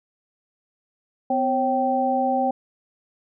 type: tone cluster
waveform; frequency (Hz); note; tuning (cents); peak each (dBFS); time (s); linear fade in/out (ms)
sine; 253.8 / 542 / 777; B3 / C#5 / G5; +47 / -39 / -16; -25 / -25 / -21; 1.3-2.51; 5
effects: none